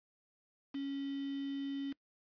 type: tone with quantisation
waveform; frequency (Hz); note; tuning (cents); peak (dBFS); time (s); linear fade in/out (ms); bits
sine; 277.2; C#4; 0; -36; 0.74-1.93; 10; 8
effects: noise-tail reverb RT60 0.1 s tail -22 dB re dry + resampled to 11025 Hz